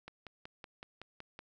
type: click train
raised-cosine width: 0.3 ms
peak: -30 dBFS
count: 8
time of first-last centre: 0.08-1.391 s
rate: 5.34 Hz
effects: none